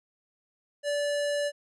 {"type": "tone", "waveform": "square", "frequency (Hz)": 580, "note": "D5", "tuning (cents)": -22, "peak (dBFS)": -27, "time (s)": [0.83, 1.52], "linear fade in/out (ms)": 50, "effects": ["resampled to 24000 Hz"]}